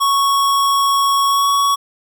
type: tone with pitch glide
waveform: square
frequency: 1108.7 to 1120.3 Hz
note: C#6 to C#6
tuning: 0 to +18 cents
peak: -13 dBFS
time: 0-1.76 s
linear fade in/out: 20 ms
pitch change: +18 cents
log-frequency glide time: 1.27-1.48 s
effects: none